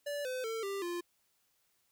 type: tone with pitch steps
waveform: square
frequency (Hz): 579 / 509.9 / 449.1 / 395.5 / 348.3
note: D5 / C5 / A4 / G4 / F4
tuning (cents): -25 / -45 / +35 / +15 / -5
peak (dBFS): -36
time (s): 0.06-1.01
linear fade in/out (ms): 10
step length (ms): 190
effects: white hiss -75 dBFS RMS until 1.91 s